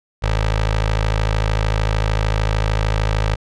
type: tone with notch filter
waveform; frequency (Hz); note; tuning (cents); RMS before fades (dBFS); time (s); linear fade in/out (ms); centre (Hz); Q
15% pulse; 53.3; G#1; +46; -18; 0.22-3.36; 20; 220; 0.62
effects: low-pass 5000 Hz 12 dB/octave